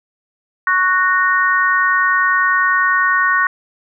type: chord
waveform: sine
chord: F# major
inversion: second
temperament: just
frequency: 1110 / 1480 / 1850 Hz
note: C#6 / F#6 / A#6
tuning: +2 / 0 / -14 cents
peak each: -16 dBFS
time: 0.67-3.47 s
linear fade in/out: 2 ms
effects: none